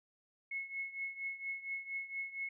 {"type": "tone with tremolo", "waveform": "sine", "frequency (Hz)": 2184, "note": "C#7", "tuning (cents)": -26, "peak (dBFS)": -35, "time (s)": [0.51, 2.49], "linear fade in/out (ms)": 5, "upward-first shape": "triangle", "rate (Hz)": 4.3, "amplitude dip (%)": 85, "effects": []}